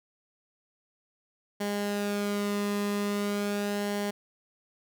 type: tone with flanger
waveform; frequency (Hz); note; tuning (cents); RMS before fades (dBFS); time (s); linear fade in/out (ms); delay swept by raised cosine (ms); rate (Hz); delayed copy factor
sawtooth; 204.2; G#3; -29; -30; 1.6-4.11; 10; 0.79 to 1.34; 0.41; -0.5
effects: none